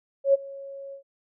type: tone with ADSR envelope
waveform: sine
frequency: 551 Hz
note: C#5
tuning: 11 cents flat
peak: -13 dBFS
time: 0.24-1.03 s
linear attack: 99 ms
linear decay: 21 ms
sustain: -23 dB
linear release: 100 ms
effects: none